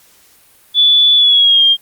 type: tone with pitch glide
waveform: sine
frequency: 3458 to 3208 Hz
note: A7 to G7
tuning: -31 to +39 cents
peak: -6 dBFS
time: 0.74-1.77 s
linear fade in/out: 50 ms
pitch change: -130 cents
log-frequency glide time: 1.16-1.64 s
effects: white hiss -48 dBFS RMS until 1.81 s + Opus 48 kbps